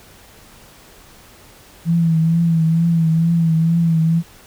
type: tone with vibrato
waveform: sine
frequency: 164.81 Hz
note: E3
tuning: in tune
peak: -12 dBFS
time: 1.85-4.23 s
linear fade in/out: 50 ms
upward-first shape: triangle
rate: 2.2 Hz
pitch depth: 52 cents each way
effects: pink hiss -45 dBFS RMS until 4.46 s